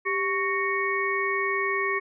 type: harmonic tone with a mistuned harmonic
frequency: 370 Hz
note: F#4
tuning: in tune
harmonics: 1 / 3 / 5 / 6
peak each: -29 / -29 / -29 / -29 dBFS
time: 0.05-2 s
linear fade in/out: 20 ms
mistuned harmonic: 1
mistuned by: +110 cents
effects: none